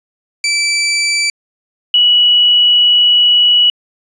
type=tone pair in turn; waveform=20% pulse / sine; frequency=2325 / 2934 Hz; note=D7 / F#7; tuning=-18 / -15 cents; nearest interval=major third; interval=403 cents; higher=second; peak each=-7 / -6 dBFS; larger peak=second; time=0.44-1.3 / 1.94-3.7 s; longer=second; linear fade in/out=2 ms; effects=resampled to 22050 Hz